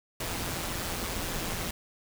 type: noise with amplitude modulation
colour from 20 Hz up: pink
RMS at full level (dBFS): -31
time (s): 0.2-1.71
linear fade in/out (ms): 5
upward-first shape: sine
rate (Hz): 173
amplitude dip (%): 55
effects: none